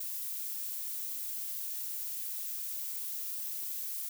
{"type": "noise", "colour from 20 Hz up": "violet", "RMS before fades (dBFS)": -38, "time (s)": [0, 4.09], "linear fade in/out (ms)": 5, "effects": []}